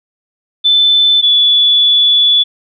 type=tone pair in turn; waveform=sine; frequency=3520 / 3440 Hz; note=A7 / A7; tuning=0 / -40 cents; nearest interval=unison; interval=40 cents; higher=first; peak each=-6 dBFS; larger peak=neither; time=0.64-1.22 / 1.22-2.44 s; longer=second; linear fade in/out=20 ms; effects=none